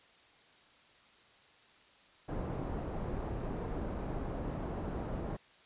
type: low-pass noise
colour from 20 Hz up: pink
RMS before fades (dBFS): -38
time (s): 2.28-5.37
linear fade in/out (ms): 10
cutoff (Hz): 790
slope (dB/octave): 12
effects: white hiss -62 dBFS RMS until 5.65 s + resampled to 8000 Hz